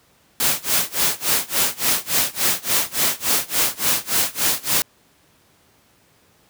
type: noise with tremolo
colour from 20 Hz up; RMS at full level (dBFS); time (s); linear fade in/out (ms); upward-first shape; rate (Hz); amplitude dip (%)
white; -17; 0.4-4.82; 0; sine; 3.5; 95
effects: pink hiss -57 dBFS RMS until 6.49 s + high-pass 80 Hz 12 dB/octave